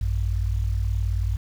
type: tone pair together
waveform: sine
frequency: 56.9 / 95.7 Hz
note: A#1 / G2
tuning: -41 / -41 cents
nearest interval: major sixth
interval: 900 cents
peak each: -23 / -25 dBFS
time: 0.01-1.37 s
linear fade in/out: 5 ms
effects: 8-bit